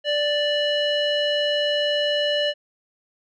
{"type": "tone with low-pass filter", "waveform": "square", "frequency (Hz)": 587.3, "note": "D5", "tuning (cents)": 0, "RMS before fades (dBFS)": -22, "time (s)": [0.04, 2.54], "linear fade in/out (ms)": 50, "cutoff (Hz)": 3300, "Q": 7, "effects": []}